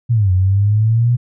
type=exponential two-way sweep; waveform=sine; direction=down then up; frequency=123.47 to 90.7 to 123.47 Hz; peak=-10 dBFS; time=0.09-1.17 s; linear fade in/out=20 ms; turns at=0.32 s; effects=none